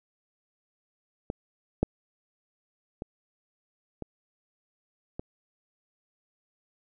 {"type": "clicks", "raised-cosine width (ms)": 2, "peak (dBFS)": [-17, -9, -21, -22, -21], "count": 5, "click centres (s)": [1.301, 1.83, 3.021, 4.023, 5.195], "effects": []}